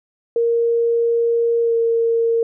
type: tone with pitch glide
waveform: sine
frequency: 466.2 to 460.3 Hz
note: A#4 to A#4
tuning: 0 to -22 cents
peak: -14 dBFS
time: 0.36-2.43 s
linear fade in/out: 2 ms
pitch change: -22 cents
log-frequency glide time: 1.62-1.75 s
effects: none